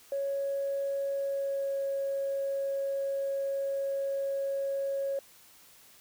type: tone with pitch glide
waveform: sine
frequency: 554.4 to 550.3 Hz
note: C#5 to C#5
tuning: 0 to -13 cents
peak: -28 dBFS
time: 0.12-5.19 s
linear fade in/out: 2 ms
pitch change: -13 cents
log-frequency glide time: 1.14-1.79 s
effects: tanh soft clip ceiling -24 dBFS + white hiss -57 dBFS RMS until 6 s